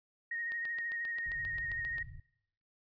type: tone with vibrato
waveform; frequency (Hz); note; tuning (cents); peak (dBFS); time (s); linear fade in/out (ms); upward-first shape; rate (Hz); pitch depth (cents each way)
sine; 1864.7; A#6; 0; -35; 0.31-2.03; 5; sine; 13; 21
type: click train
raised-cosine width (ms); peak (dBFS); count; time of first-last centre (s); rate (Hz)
0.2; -31; 12; 0.52-1.983; 7.52
type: low-pass noise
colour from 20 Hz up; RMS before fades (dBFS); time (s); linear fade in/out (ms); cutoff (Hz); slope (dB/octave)
pink; -49; 1.26-2.2; 2; 160; 96
effects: noise-tail reverb RT60 0.7 s tail -21 dB re dry + resampled to 11025 Hz